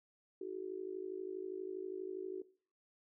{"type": "tone with amplitude modulation", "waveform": "sine", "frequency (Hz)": 375.6, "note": "F#4", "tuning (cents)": 26, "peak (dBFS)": -36, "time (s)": [0.41, 2.42], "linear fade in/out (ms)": 5, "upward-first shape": "sine", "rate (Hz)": 52.4, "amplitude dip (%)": 90, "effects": ["noise-tail reverb RT60 0.4 s tail -17 dB re dry"]}